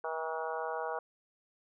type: harmonic tone with a mistuned harmonic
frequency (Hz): 160.8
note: E3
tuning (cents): -43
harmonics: 3 / 4 / 5 / 6 / 7 / 8 / 9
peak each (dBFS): -39 / -40 / -40 / -42 / -43 / -47 / -44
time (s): 0.04-0.99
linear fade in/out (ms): 2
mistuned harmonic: 6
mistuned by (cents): -26
effects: none